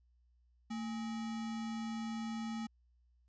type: tone with sample-and-hold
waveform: sine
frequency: 225 Hz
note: A3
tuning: 39 cents sharp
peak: -37 dBFS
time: 0.7-2.67 s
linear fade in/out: 10 ms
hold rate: 1050 Hz
effects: added 60 Hz sine -67 dBFS peak until 3.28 s + resampled to 16000 Hz